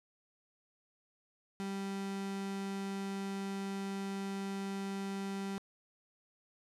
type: tone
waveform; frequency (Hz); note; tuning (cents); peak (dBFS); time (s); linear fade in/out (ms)
35% pulse; 196; G3; 0; -35; 1.6-5.58; 0
effects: low-pass 10000 Hz 12 dB/octave